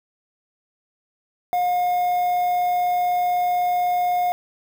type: tone with quantisation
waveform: triangle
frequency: 716 Hz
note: F5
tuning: 43 cents sharp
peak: -16 dBFS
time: 1.53-4.32 s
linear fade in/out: 0 ms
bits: 6
effects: none